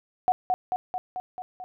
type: tone with echo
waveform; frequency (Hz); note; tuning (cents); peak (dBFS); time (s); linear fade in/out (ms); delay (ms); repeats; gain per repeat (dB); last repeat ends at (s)
sine; 736; F#5; -9; -17; 0.28-0.32; 0; 220; 6; -3; 1.64
effects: none